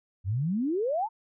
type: exponential sweep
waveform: sine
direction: up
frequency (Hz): 87.31 to 932.3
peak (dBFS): -25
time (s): 0.24-1.09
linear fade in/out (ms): 50
effects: none